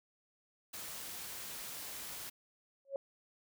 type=noise; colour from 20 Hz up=white; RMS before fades=-45 dBFS; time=0.73-2.3 s; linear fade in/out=10 ms
type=tone with exponential growth; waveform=sine; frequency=550 Hz; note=C#5; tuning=14 cents flat; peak=-30 dBFS; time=2.85-2.96 s; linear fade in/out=1 ms; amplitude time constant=22 ms
effects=none